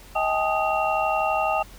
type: tone cluster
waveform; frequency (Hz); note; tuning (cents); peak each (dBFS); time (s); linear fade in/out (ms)
sine; 634 / 786 / 858 / 1245 / 2742; D#5 / G5 / A5 / D#6 / F7; +32 / +4 / -44 / +1 / -32; -26 / -25 / -28 / -27 / -30; 0.15-1.63; 10
effects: added 45 Hz sine -45 dBFS peak until 1.78 s + pink hiss -48 dBFS RMS until 1.78 s